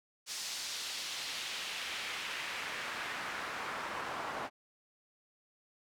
pink noise with band-pass filter sweep, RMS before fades -40 dBFS, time 0.26-4.5 s, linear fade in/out 50 ms, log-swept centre 5500 to 940 Hz, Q 1.2, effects none

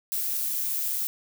violet noise with amplitude modulation, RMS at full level -27 dBFS, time 0.12-1.07 s, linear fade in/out 0 ms, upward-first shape sine, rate 131 Hz, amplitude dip 30%, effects none

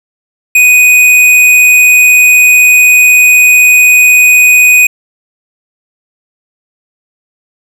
sine tone with tanh clipping, 2489 Hz, D#7, in tune, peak -3 dBFS, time 0.55-4.87 s, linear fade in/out 5 ms, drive 16 dB, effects none

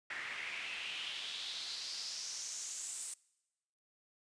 pink noise with band-pass filter sweep, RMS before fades -43 dBFS, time 0.1-3.14 s, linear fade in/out 5 ms, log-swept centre 1900 to 8600 Hz, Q 4, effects noise-tail reverb RT60 1.0 s tail -24 dB re dry + resampled to 22050 Hz

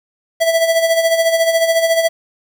square tone with tremolo, 659.3 Hz, E5, in tune, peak -10 dBFS, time 0.4-2.09 s, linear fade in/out 20 ms, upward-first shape sine, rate 14 Hz, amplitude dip 60%, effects 7-bit

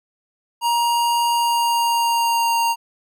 square tone with pitch glide, 943 to 929.5 Hz, A#5 to A#5, +20 to -5 cents, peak -17 dBFS, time 0.61-2.76 s, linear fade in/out 50 ms, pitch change -25 cents, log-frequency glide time 1.3-2.56 s, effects none

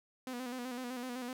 sawtooth tone with vibrato, 249.6 Hz, B3, 19 cents sharp, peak -35 dBFS, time 0.27-1.33 s, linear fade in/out 2 ms, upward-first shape square, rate 7.9 Hz, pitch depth 51 cents each way, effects none

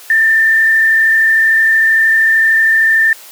sine tone with frequency modulation, 1789 Hz, A6, 28 cents sharp, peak -7 dBFS, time 0.1-3.13 s, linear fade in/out 2 ms, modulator 33.1 Hz, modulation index 0.67, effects white hiss -36 dBFS RMS until 3.31 s + high-pass 400 Hz 12 dB/octave

